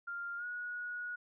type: tone with pitch glide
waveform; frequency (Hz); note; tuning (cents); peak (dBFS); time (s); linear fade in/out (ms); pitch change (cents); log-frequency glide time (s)
sine; 1396.9 to 1455.4; F6 to F#6; 0 to -29; -38; 0.07-1.16; 10; +71; 0.37-0.45
effects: none